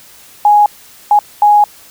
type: tone bursts at uneven times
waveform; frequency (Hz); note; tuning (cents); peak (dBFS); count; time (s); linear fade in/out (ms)
sine; 830.6; G#5; 0; -4; 3; 0.45-0.66 / 1.11-1.19 / 1.42-1.64; 2
effects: white hiss -40 dBFS RMS until 1.9 s